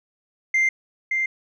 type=tone with echo; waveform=sine; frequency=2093 Hz; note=C7; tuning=in tune; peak=-14 dBFS; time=0.54-0.69 s; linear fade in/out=5 ms; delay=570 ms; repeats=1; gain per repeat=-5 dB; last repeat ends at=1.26 s; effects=tanh soft clip ceiling -15 dBFS